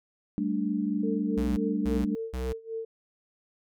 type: chord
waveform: sine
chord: G suspended second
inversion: none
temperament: equal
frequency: 196 / 220 / 293.7 Hz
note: G3 / A3 / D4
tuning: 0 / 0 / 0 cents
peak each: -30 dBFS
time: 0.38-2.15 s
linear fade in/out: 0 ms
type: tone with tremolo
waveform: sine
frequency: 450.5 Hz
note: A4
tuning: 41 cents sharp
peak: -30 dBFS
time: 1.03-2.85 s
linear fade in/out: 5 ms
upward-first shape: sine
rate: 3.6 Hz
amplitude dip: 90%
type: tone bursts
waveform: square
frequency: 63.4 Hz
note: B1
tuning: 46 cents sharp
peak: -31 dBFS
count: 3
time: 1.37-2.53 s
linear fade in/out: 10 ms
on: 200 ms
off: 280 ms
effects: none